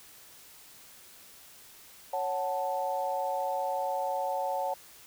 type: chord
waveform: sine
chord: F# minor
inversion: second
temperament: equal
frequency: 554.4 / 740 / 880 Hz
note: C#5 / F#5 / A5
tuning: 0 / 0 / 0 cents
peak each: -33 dBFS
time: 2.13-4.74 s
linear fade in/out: 5 ms
effects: white hiss -53 dBFS RMS until 5.06 s